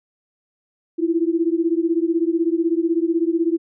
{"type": "beating tone pair", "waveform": "sine", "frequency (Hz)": [326.6, 342.6], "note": ["E4", "F4"], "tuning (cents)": [-16, -33], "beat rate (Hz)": 16, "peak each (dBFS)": [-19, -20], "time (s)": [0.98, 3.58], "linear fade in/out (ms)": 20, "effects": []}